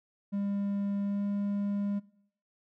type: tone with pitch glide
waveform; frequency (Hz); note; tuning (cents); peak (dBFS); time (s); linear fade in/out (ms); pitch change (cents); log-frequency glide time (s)
triangle; 200.6 to 202.2; G3 to G#3; +40 to -46; -27; 0.32-2; 20; +14; 1.01-1.25
effects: noise-tail reverb RT60 0.7 s tail -21 dB re dry